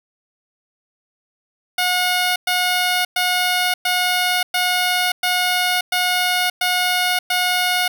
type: tone bursts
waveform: 10% pulse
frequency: 724 Hz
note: F#5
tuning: 38 cents flat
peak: -8 dBFS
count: 9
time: 1.78-7.88 s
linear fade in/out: 5 ms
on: 580 ms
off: 110 ms
effects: none